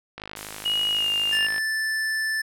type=click train; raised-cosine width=0.3 ms; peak=-19 dBFS; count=74; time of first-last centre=0.18-1.581 s; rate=52.1 Hz
type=noise; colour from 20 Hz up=blue; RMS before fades=-36 dBFS; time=0.36-1.38 s; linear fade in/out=5 ms
type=tone with pitch glide; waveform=sine; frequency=2893 to 2807 Hz; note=F#7 to F7; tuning=-40 to +8 cents; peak=-21 dBFS; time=0.65-1.47 s; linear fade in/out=10 ms; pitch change=-52 cents; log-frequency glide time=0.92-1.1 s
type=tone; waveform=square; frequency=1758 Hz; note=A6; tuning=2 cents flat; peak=-24 dBFS; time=1.32-2.42 s; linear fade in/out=10 ms
effects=low-pass 11000 Hz 12 dB/octave